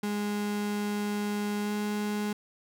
35% pulse tone with pitch glide, 206.8 to 208.5 Hz, G#3 to G#3, -7 to +7 cents, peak -27 dBFS, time 0.03-2.33 s, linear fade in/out 5 ms, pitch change +14 cents, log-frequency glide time 1.61-1.72 s, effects none

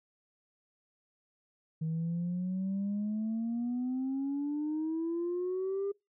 sine exponential sweep, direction up, 157.8 to 403.2 Hz, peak -29 dBFS, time 1.81-5.92 s, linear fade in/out 10 ms, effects noise-tail reverb RT60 0.2 s tail -25 dB re dry + tanh soft clip ceiling -28 dBFS

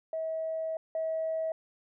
sine tone pair in turn, 643 / 643 Hz, E5 / E5, -43 / -43 cents, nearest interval unison, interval 0 cents, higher neither, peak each -30 / -28 dBFS, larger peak second, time 0.13-0.77 / 0.95-1.52 s, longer first, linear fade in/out 2 ms, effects tanh soft clip ceiling -24 dBFS

